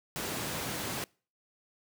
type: high-pass noise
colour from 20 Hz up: pink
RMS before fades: -36 dBFS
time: 0.16-1.04 s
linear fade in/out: 0 ms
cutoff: 110 Hz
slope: 12 dB/octave
effects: noise-tail reverb RT60 0.4 s tail -26 dB re dry